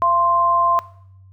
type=tone pair together; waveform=sine; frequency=682.9 / 1046.5 Hz; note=F5 / C6; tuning=-39 / 0 cents; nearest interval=perfect fifth; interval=739 cents; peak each=-22 / -14 dBFS; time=0.02-0.79 s; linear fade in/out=0 ms; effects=noise-tail reverb RT60 0.7 s tail -19 dB re dry + added 95 Hz sine -43 dBFS peak until 1.32 s